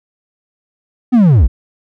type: linear sweep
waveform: triangle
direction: down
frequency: 259.7 to 42.72 Hz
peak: -3 dBFS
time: 1.12-1.48 s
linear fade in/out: 20 ms
effects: none